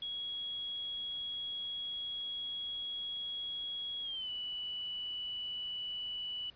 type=tone with pitch glide; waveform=sine; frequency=3322 to 2960 Hz; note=G#7 to F#7; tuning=0 to 0 cents; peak=-37 dBFS; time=0.02-6.5 s; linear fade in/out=2 ms; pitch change=-200 cents; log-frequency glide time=4.02-4.3 s; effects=pink hiss -62 dBFS RMS until 6.55 s + resampled to 11025 Hz